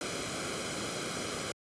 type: noise with comb filter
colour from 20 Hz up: pink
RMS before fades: -36 dBFS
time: 0.01-1.52 s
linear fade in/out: 2 ms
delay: 1.1 ms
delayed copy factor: -0.6
effects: high-pass 100 Hz 12 dB/octave + resampled to 22050 Hz